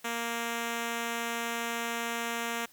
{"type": "tone", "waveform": "5% pulse", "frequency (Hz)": 233.1, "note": "A#3", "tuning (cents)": 0, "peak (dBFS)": -20, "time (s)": [0.04, 2.66], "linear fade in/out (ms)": 10, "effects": ["white hiss -59 dBFS RMS until 2.72 s"]}